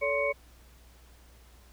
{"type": "tone cluster", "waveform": "sine", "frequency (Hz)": [439.6, 568, 1054, 2232], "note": ["A4", "C#5", "C6", "C#7"], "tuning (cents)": [-2, 42, 12, 11], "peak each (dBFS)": [-35, -28, -36, -30], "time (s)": [0.01, 0.33], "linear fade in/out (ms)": 20, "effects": ["added 60 Hz sine -54 dBFS peak until 1.72 s", "pink hiss -60 dBFS RMS until 1.72 s"]}